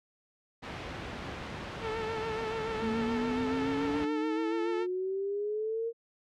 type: noise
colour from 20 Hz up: pink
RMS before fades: -38 dBFS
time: 0.62-4.06 s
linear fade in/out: 20 ms
type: tone with vibrato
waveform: sawtooth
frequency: 443.7 Hz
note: A4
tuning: 14 cents sharp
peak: -29 dBFS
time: 1.8-4.87 s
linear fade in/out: 50 ms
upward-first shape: sine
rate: 7 Hz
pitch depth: 40 cents each way
type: exponential sweep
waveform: sine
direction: up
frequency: 220 to 466.2 Hz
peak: -30 dBFS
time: 2.8-5.93 s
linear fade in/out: 50 ms
effects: high-pass 60 Hz 12 dB/octave + low-pass 3000 Hz 12 dB/octave